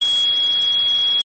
sine tone in noise, 3322 Hz, G#7, in tune, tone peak -14 dBFS, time 0.01-1.22 s, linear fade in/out 10 ms, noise white, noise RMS -31 dBFS, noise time 0.01-1.22 s, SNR +14 dB, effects MP3 32 kbps

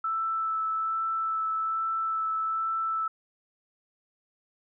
sine tone with vibrato, 1318.5 Hz, E6, in tune, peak -26 dBFS, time 0.04-3.08 s, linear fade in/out 5 ms, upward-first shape sine, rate 1.2 Hz, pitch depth 10 cents each way, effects none

